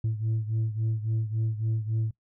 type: beating tone pair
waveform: sine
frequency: 110 / 113.6 Hz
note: A2 / A#2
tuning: 0 / -44 cents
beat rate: 3.6 Hz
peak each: -25 / -29 dBFS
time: 0.04-2.11 s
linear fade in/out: 5 ms
effects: noise-tail reverb RT60 0.1 s tail -21 dB re dry + tanh soft clip ceiling -22 dBFS